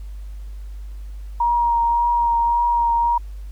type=tone with vibrato; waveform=sine; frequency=943 Hz; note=A#5; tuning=20 cents sharp; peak=-15 dBFS; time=1.4-3.18 s; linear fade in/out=5 ms; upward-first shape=triangle; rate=1.8 Hz; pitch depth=18 cents each way; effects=added 50 Hz sine -30 dBFS peak until 3.51 s + pink hiss -56 dBFS RMS until 3.51 s